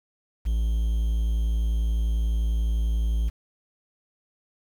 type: tone with quantisation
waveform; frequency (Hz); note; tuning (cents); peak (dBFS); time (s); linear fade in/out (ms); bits
triangle; 55.7; A1; +22; -19; 0.45-3.3; 20; 8
effects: none